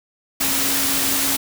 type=tone in noise; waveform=sine; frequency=273.6 Hz; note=C#4; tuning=23 cents flat; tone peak=-29 dBFS; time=0.4-1.37 s; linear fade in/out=10 ms; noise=white; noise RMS=-20 dBFS; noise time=0.4-1.37 s; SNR=-12 dB; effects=none